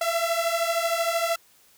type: beating tone pair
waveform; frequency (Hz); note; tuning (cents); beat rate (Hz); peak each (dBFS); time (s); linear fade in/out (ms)
sawtooth; 665 / 678; E5 / E5; +15 / +49; 13; -22; 0.01-1.36; 5
effects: white hiss -58 dBFS RMS until 1.77 s